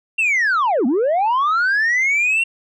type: linear two-way sweep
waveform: sine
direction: down then up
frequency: 2760 to 220 to 2760 Hz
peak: -12 dBFS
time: 0.18-2.44 s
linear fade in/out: 10 ms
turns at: 0.86 s
effects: tanh soft clip ceiling -13 dBFS